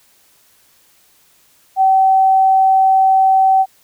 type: tone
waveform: sine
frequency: 766 Hz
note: G5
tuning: 40 cents flat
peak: -8 dBFS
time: 1.76-3.66 s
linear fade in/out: 50 ms
effects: white hiss -53 dBFS RMS until 3.83 s